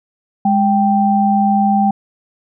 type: tone pair together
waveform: sine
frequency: 206 / 784 Hz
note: G#3 / G5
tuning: -14 / 0 cents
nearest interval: octave + major seventh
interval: 2314 cents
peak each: -13 dBFS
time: 0.45-1.91 s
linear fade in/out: 5 ms
effects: none